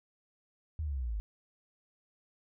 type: linear sweep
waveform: sine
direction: down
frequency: 80.9 to 49 Hz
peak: -32 dBFS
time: 0.79-1.2 s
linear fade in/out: 0 ms
effects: none